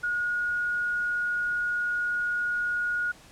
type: tone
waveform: sine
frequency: 1443 Hz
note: F#6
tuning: 44 cents flat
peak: -25 dBFS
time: 0.03-3.12 s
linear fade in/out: 10 ms
effects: pink hiss -52 dBFS RMS until 3.31 s + low-pass 10000 Hz 12 dB/octave

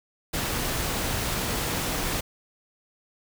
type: noise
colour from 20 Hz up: pink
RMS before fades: -28 dBFS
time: 0.33-2.21 s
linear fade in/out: 10 ms
effects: none

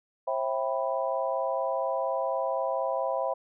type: chord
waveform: sine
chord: C major seventh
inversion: none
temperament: equal with one note detuned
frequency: 534.9 / 659.3 / 784 / 987.8 Hz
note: C5 / E5 / G5 / B5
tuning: +38 / 0 / 0 / 0 cents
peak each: -30 / -31 / -34 / -33 dBFS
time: 0.27-3.34 s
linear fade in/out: 10 ms
effects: none

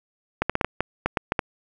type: clicks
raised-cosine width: 0.5 ms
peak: -6 dBFS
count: 10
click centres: 0.42 / 0.496 / 0.554 / 0.612 / 0.646 / 0.806 / 1.06 / 1.172 / 1.321 / 1.392 s
effects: none

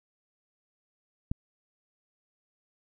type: click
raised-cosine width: 5 ms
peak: -17 dBFS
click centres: 1.315 s
effects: none

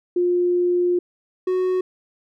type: tone pair in turn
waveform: sine / triangle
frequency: 354.4 / 369 Hz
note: F4 / F#4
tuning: +25 / -5 cents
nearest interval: minor second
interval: 70 cents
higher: second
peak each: -16 / -16 dBFS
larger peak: neither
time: 0.16-0.99 / 1.47-1.81 s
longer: first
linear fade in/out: 5 ms
effects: none

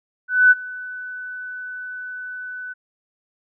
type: tone with ADSR envelope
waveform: sine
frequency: 1498 Hz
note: F#6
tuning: 21 cents sharp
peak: -7 dBFS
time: 0.28-2.74 s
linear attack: 230 ms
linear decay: 29 ms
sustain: -22 dB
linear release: 20 ms
effects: none

